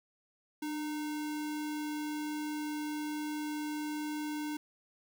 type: tone with sample-and-hold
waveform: sine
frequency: 299.8 Hz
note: D4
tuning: 36 cents sharp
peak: -34 dBFS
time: 0.62-4.57 s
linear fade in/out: 5 ms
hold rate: 1225 Hz
effects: none